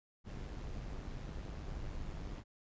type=noise with amplitude modulation; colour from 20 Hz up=brown; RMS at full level=-41 dBFS; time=0.24-2.44 s; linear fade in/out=50 ms; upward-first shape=sine; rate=100 Hz; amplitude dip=50%; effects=resampled to 16000 Hz